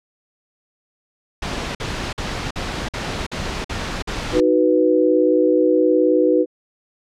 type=noise bursts; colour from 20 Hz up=pink; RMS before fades=-25 dBFS; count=8; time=1.42-4.403 s; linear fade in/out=5 ms; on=330 ms; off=49 ms
type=chord; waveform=sine; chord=B major; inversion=first; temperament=equal; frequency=311.1 / 370 / 493.9 Hz; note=D#4 / F#4 / B4; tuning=0 / 0 / 0 cents; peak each=-17 / -18 / -16 dBFS; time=4.32-6.46 s; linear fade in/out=50 ms
effects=low-pass 5000 Hz 12 dB/octave